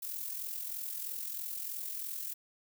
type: noise with amplitude modulation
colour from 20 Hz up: violet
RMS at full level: -37 dBFS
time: 0.02-2.34 s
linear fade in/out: 10 ms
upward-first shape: sine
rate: 43.1 Hz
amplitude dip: 55%
effects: none